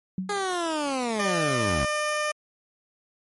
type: tone with exponential decay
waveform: sine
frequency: 187.2 Hz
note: F#3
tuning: 20 cents sharp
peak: -23 dBFS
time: 0.18-0.46 s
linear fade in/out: 2 ms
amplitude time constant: 60 ms
type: linear sweep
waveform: 15% pulse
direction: down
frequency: 415.3 to 59.4 Hz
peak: -19 dBFS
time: 0.29-1.85 s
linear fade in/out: 5 ms
type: tone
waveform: 15% pulse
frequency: 602 Hz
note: D5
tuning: 43 cents sharp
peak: -18 dBFS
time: 1.19-2.32 s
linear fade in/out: 10 ms
effects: MP3 48 kbps